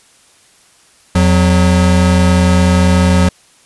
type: tone pair together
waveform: square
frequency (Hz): 85.27 / 182.1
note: F2 / F#3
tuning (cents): -41 / -27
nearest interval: octave + minor second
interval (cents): 1314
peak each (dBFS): -11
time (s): 1.15-3.29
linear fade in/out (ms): 5
effects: white hiss -48 dBFS RMS until 3.65 s + resampled to 24000 Hz